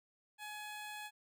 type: tone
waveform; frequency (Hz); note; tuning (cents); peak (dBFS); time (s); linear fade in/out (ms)
15% pulse; 843; G#5; +26; -38; 0.38-1.11; 50
effects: none